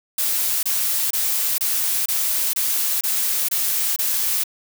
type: noise bursts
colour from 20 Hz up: blue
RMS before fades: -21 dBFS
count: 9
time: 0.18-4.438 s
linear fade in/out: 5 ms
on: 450 ms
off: 26 ms
effects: none